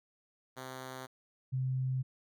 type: tone pair in turn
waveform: 5% pulse / sine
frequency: 130 / 130 Hz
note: C3 / C3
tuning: -11 / -11 cents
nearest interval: unison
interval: 0 cents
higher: neither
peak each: -31 / -30 dBFS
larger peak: second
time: 0.56-1.07 / 1.52-2.03 s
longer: neither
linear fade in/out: 20 ms
effects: none